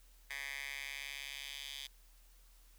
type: tone with high-pass filter sweep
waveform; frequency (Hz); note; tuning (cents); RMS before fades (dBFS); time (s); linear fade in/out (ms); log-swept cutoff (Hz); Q
10% pulse; 139.2; C#3; +8; -45; 0.3-1.87; 5; 1900 to 3200; 2.9
effects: added 40 Hz sine -60 dBFS peak until 2.78 s + white hiss -68 dBFS RMS until 2.78 s